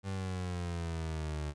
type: exponential sweep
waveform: 30% pulse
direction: down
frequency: 98 to 73.42 Hz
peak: -32 dBFS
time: 0.03-1.54 s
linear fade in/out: 50 ms
effects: resampled to 22050 Hz